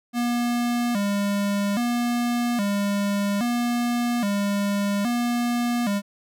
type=tone with vibrato; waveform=square; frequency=220 Hz; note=A3; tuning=in tune; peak=-22 dBFS; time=0.13-6.02 s; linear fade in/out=50 ms; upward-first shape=square; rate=0.61 Hz; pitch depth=150 cents each way; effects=none